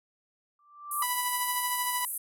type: tone with exponential growth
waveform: sine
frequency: 1174.7 Hz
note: D6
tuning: in tune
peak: -25 dBFS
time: 0.59-1.03 s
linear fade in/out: 2 ms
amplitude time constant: 95 ms
type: band-pass noise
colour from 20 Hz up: pink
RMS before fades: -35 dBFS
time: 0.91-2.18 s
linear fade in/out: 5 ms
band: 9600 to 13000 Hz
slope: 48 dB/octave
type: tone with tremolo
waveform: sawtooth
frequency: 987.8 Hz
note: B5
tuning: in tune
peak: -24 dBFS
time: 1.02-2.05 s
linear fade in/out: 2 ms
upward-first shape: sine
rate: 13 Hz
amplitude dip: 40%
effects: none